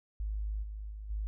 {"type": "tone with level steps", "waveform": "sine", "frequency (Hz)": 52.2, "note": "G#1", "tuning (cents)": 10, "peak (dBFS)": [-32, -38, -40, -32], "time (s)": [0.2, 1.27], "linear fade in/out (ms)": 0, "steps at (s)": [0.62, 0.9, 1.09], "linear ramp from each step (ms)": 20, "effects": []}